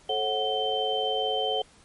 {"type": "tone cluster", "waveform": "sine", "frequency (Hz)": [436.7, 541, 739, 3100], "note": ["A4", "C#5", "F#5", "G7"], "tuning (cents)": [-13, -42, -2, -20], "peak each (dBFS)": [-30, -32, -29, -29], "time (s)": [0.09, 1.62], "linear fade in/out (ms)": 5, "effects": ["pink hiss -56 dBFS RMS until 1.84 s", "MP3 48 kbps"]}